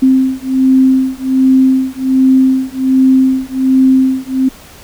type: beating tone pair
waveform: sine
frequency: 261.6 / 262.9 Hz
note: C4 / C4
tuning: 0 / +8 cents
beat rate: 1.3 Hz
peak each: -10 dBFS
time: 0.02-4.49 s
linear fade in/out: 10 ms
effects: pink hiss -37 dBFS RMS until 4.83 s